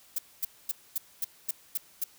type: noise bursts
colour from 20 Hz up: violet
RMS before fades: -29 dBFS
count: 8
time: 0.16-2.04 s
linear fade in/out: 5 ms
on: 25 ms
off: 240 ms
effects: white hiss -58 dBFS RMS until 2.18 s